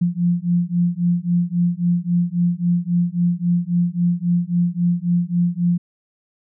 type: beating tone pair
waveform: sine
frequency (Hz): 172.6 / 176.3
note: F3 / F3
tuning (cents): -20 / +17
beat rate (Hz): 3.7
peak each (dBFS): -19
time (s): 0.01-5.78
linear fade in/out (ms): 10
effects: none